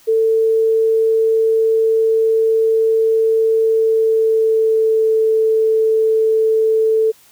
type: tone with pitch glide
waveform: sine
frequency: 446.1 to 441.5 Hz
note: A4 to A4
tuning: +24 to +6 cents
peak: -11 dBFS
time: 0.07-7.12 s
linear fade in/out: 20 ms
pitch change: -18 cents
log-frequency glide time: 3.64-5.12 s
effects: white hiss -49 dBFS RMS until 7.31 s